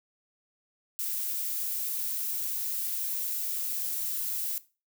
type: noise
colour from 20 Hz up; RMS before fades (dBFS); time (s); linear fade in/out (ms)
violet; -32; 0.99-4.58; 0
effects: noise-tail reverb RT60 0.3 s tail -17 dB re dry